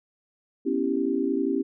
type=chord; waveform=sine; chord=C# half-diminished seventh; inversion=third; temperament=equal; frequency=246.9 / 277.2 / 329.6 / 392 Hz; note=B3 / C#4 / E4 / G4; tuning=0 / 0 / 0 / 0 cents; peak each=-30 / -26 / -29 / -28 dBFS; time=0.65-1.63 s; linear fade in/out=20 ms; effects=none